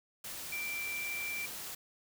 sine tone in noise, 2349 Hz, D7, in tune, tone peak -36 dBFS, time 0.52-1.46 s, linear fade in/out 5 ms, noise white, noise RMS -43 dBFS, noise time 0.24-1.75 s, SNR +4 dB, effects none

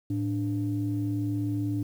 sine tone pair together, 110 / 293.7 Hz, A2 / D4, 0 / 0 cents, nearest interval octave + perfect fourth, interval 1700 cents, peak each -28 dBFS, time 0.1-1.83 s, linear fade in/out 5 ms, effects tanh soft clip ceiling -19 dBFS + 9-bit

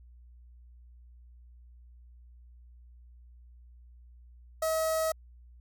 sawtooth tone with notch filter, 640 Hz, D#5, 49 cents sharp, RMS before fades -29 dBFS, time 4.62-5.12 s, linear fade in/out 5 ms, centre 2800 Hz, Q 0.65, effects added 60 Hz sine -51 dBFS peak until 5.6 s

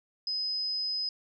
sine tone, 5040 Hz, D#8, 21 cents sharp, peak -29 dBFS, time 0.27-1.09 s, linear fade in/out 2 ms, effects none

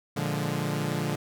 sawtooth chord, Bb dominant seventh, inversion none, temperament equal, 116.54 / 146.83 / 174.61 / 207.7 Hz, Bb2 / D3 / F3 / Ab3, 0 / 0 / 0 / 0 cents, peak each -31 / -26 / -29 / -31 dBFS, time 0.16-1.16 s, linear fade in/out 10 ms, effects none

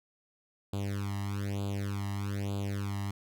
sawtooth tone with flanger, 100 Hz, G2, 35 cents sharp, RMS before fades -34 dBFS, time 0.73-3.11 s, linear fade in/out 5 ms, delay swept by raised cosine 0.26 to 1.02 ms, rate 1.1 Hz, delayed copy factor +0.9, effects none

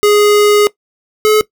square tone pair in turn, 415.3 / 428.2 Hz, G#4 / A4, 0 / -47 cents, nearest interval minor second, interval 53 cents, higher second, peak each -7 dBFS, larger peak neither, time 0.03-0.67 / 1.25-1.41 s, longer first, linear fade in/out 0 ms, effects noise-tail reverb RT60 0.1 s tail -19 dB re dry

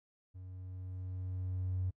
triangle tone with level ramp, 92.5 Hz, F#2, in tune, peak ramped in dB -44 to -28 dBFS, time 0.34-1.91 s, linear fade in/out 20 ms, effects noise-tail reverb RT60 0.1 s tail -26 dB re dry + tanh soft clip ceiling -28 dBFS

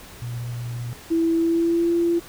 sine tone, 120 Hz, B2, 49 cents flat, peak -27 dBFS, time 0.22-0.93 s, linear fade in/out 0 ms
sine tone with pitch glide, 330 to 340.8 Hz, E4 to F4, +2 to -42 cents, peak -17 dBFS, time 1.1-2.2 s, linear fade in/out 20 ms, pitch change +56 cents, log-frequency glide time 1.35-1.93 s
effects pink hiss -43 dBFS RMS until 2.28 s

